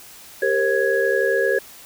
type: tone cluster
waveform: sine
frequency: 394.5 / 464.4 / 537 / 1666 Hz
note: G4 / A#4 / C5 / G#6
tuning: +11 / -7 / +45 / +5 cents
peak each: -22 dBFS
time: 0.42-1.59 s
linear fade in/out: 5 ms
effects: white hiss -43 dBFS RMS until 1.85 s